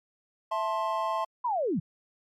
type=chord; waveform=triangle; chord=A minor; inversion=second; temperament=just; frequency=660 / 880 / 1056 Hz; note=E5 / A5 / C6; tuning=+2 / 0 / +16 cents; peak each=-30 / -30 / -28 dBFS; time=0.51-1.25 s; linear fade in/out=10 ms
type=linear sweep; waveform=sine; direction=down; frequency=1029 to 130 Hz; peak=-25 dBFS; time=1.44-1.8 s; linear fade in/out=10 ms
effects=MP3 96 kbps